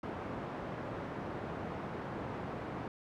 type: band-pass noise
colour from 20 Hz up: pink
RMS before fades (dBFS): -41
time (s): 0.03-2.88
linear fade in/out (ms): 2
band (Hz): 120 to 1200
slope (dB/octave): 12
effects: none